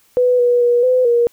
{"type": "tone with pitch steps", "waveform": "sine", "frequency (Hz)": [496.7, 486.1, 481.5, 507, 474.3], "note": ["B4", "B4", "B4", "B4", "A#4"], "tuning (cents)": [10, -28, -44, 45, 30], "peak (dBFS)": -10, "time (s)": [0.17, 1.27], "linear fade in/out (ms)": 0, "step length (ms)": 220, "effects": ["white hiss -55 dBFS RMS until 1.32 s"]}